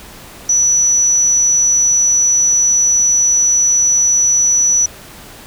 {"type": "tone", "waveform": "sine", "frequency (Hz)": 5920, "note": "F#8", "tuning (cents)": 0, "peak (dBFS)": -9, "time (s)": [0.49, 4.86], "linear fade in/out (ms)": 5, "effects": ["pink hiss -36 dBFS RMS until 5.46 s"]}